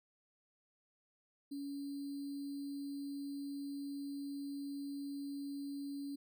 sine tone with sample-and-hold, 281.3 Hz, C#4, 26 cents sharp, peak -40 dBFS, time 1.51-6.16 s, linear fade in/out 10 ms, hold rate 4410 Hz, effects none

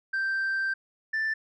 sine tone pair in turn, 1567 / 1767.7 Hz, G6 / A6, -1 / +8 cents, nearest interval major second, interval 209 cents, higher second, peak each -23 dBFS, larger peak neither, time 0.13-0.74 / 1.13-1.34 s, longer first, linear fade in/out 10 ms, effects tanh soft clip ceiling -24 dBFS

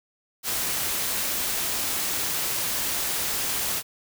white noise, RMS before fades -27 dBFS, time 0.43-3.83 s, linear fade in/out 50 ms, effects none

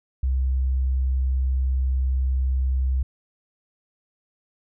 sine tone, 65.1 Hz, C2, 8 cents flat, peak -19 dBFS, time 0.23-3.03 s, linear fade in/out 5 ms, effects none

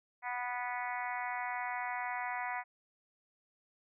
harmonic tone, 246 Hz, B3, 7 cents flat, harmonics 3 / 4 / 5 / 6 / 7 / 8 / 9 / 10, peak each -40 / -40 / -48 / -46 / -47 / -42 / -46 / -54 dBFS, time 0.22-2.64 s, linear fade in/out 50 ms, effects none

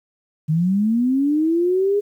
sine linear sweep, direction up, 150 to 415.3 Hz, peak -15 dBFS, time 0.48-2.01 s, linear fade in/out 20 ms, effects 9-bit

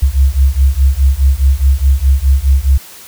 sine beating tone pair, 65.41 / 70.21 Hz, C2 / C#2, 0 / +23 cents, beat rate 4.8 Hz, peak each -10 dBFS, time 0.02-2.78 s, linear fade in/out 10 ms, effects white hiss -35 dBFS RMS until 3.07 s

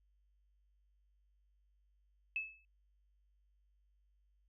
sine tone with exponential decay, 2606 Hz, E7, 20 cents flat, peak -32 dBFS, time 2.36-2.65 s, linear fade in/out 1 ms, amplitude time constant 61 ms, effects added 50 Hz sine -70 dBFS peak until 4.48 s

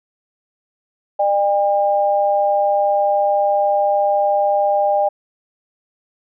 sine tone pair together, 602.3 / 804 Hz, D5 / G5, +44 / +44 cents, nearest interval perfect fourth, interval 500 cents, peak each -16 dBFS, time 1.19-5.09 s, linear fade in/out 10 ms, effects none

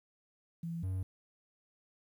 sine / triangle tone pair in turn, 167.3 / 93.69 Hz, E3 / F#2, +26 / +22 cents, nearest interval minor seventh, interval 1004 cents, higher first, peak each -36 / -31 dBFS, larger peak second, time 0.63-0.83 / 0.83-1.03 s, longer neither, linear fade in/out 5 ms, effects 11-bit

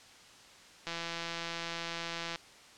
click train, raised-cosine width 0.2 ms, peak -20 dBFS, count 251, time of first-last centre 0.87-2.358 s, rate 168 Hz, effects white hiss -55 dBFS RMS until 2.77 s + low-pass 6000 Hz 12 dB/octave

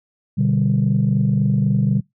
sine chord, G major, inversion first, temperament equal with one note detuned, 123.47 / 147.34 / 196 Hz, B2 / D3 / G3, 0 / +6 / 0 cents, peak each -18 dBFS, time 0.37-2.01 s, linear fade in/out 20 ms, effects noise-tail reverb RT60 0.2 s tail -26 dB re dry + tanh soft clip ceiling -8 dBFS

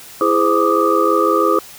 sine tone cluster, 332.1 / 415.8 / 514 / 1172 / 1238 Hz, E4 / G#4 / C5 / D6 / D#6, +13 / +2 / -31 / -4 / -9 cents, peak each -18 dBFS, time 0.21-1.59 s, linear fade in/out 2 ms, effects white hiss -38 dBFS RMS until 1.78 s

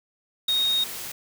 sine tone in noise, 3729 Hz, A#7, in tune, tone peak -20 dBFS, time 0.48-0.84 s, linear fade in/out 5 ms, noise white, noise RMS -35 dBFS, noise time 0.48-1.12 s, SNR +12 dB, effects none

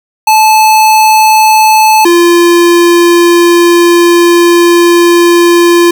square tone pair in turn, 869 / 344.9 Hz, A5 / F4, -22 / -22 cents, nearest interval octave + major third, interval 1600 cents, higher first, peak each -3 dBFS, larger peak neither, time 0.27-2.05 / 2.05-5.91 s, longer second, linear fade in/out 5 ms, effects 7-bit

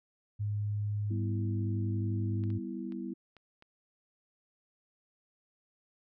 sine tone, 103.83 Hz, G#2, in tune, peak -30 dBFS, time 0.39-2.59 s, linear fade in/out 20 ms
sine chord, E minor, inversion first, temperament equal, 196 / 246.9 / 329.6 Hz, G3 / B3 / E4, 0 / 0 / 0 cents, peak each -40 dBFS, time 1.1-3.14 s, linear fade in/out 10 ms
clicks, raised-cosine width 0.3 ms, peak -39 dBFS, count 5, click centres 2.438 / 2.503 / 2.922 / 3.367 / 3.624 s
effects none

